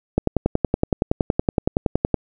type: click train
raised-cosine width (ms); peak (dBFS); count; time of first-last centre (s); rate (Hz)
2; -3; 22; 0.18-2.143; 10.7
effects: none